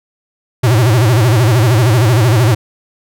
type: tone with vibrato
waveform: square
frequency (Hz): 116.54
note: A#2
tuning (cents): 0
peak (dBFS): -8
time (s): 0.63-2.55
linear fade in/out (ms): 10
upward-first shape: sine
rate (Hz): 13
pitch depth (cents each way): 200
effects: none

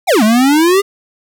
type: exponential two-way sweep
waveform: square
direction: down then up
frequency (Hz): 845 to 208.3 to 409.5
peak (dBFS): -8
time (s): 0.07-0.82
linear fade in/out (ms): 20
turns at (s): 0.23
effects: none

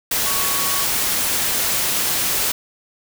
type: tone in noise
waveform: sine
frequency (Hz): 1117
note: C#6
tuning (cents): +13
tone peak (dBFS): -28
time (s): 0.26-0.84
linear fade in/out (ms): 5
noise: white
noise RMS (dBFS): -20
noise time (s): 0.11-2.52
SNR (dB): -11
effects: none

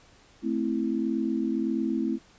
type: chord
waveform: sine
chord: A minor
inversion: none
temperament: equal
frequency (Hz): 220 / 261.6 / 329.6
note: A3 / C4 / E4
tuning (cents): 0 / 0 / 0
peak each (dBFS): -29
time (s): 0.42-2.19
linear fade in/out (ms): 50
effects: pink hiss -57 dBFS RMS until 2.38 s + resampled to 16000 Hz

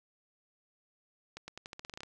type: accelerating click train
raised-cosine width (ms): 0.2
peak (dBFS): -26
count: 12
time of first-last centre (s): 1.37-2.033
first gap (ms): 110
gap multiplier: 0.87
effects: none

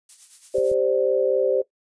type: noise with tremolo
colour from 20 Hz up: violet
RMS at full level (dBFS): -39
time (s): 0.09-0.74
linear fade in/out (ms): 2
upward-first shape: sine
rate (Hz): 8.9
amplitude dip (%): 60
type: chord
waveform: sine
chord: G suspended fourth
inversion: none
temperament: equal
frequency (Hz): 392 / 523.3 / 587.3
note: G4 / C5 / D5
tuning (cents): 0 / 0 / 0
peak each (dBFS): -23 / -20 / -25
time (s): 0.54-1.62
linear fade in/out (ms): 10
type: clicks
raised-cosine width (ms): 3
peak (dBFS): -26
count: 2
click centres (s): 0.583 / 0.716
effects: noise-tail reverb RT60 0.1 s tail -17 dB re dry + resampled to 22050 Hz

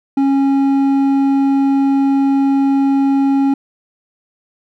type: tone with hard clipping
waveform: sine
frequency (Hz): 274.3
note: C#4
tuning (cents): -18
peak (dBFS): -12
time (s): 0.17-3.54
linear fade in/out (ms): 5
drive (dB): 6
effects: none

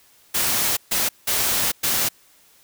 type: noise bursts at uneven times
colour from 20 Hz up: white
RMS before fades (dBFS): -21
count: 4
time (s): 0.34-0.77 / 0.91-1.09 / 1.27-1.72 / 1.83-2.09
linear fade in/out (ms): 10
effects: white hiss -55 dBFS RMS until 2.63 s

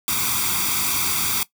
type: noise with comb filter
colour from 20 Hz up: white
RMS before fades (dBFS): -22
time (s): 0.08-1.43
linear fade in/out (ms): 0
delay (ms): 0.85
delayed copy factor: +0.8
effects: noise-tail reverb RT60 0.1 s tail -17 dB re dry + high-pass 60 Hz 12 dB/octave

